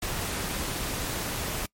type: noise with amplitude modulation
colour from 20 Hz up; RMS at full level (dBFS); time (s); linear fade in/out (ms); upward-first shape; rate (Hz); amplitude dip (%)
pink; -30; 0.02-1.66; 5; sine; 257; 30
effects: noise-tail reverb RT60 0.1 s tail -24 dB re dry + MP3 64 kbps